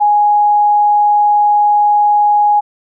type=tone; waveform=sine; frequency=830.6 Hz; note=G#5; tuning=in tune; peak=-7 dBFS; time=0-2.61 s; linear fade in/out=20 ms; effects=none